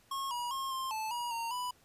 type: tone with pitch steps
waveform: square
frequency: 1087 / 964 / 1075 / 1056 / 874 / 959 / 923 / 990 Hz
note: C#6 / B5 / C6 / C6 / A5 / A#5 / A#5 / B5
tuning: -34 / -42 / +47 / +16 / -12 / +49 / -17 / +4 cents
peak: -35 dBFS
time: 0.11-1.71 s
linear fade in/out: 5 ms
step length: 200 ms
effects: pink hiss -65 dBFS RMS until 1.84 s + resampled to 32000 Hz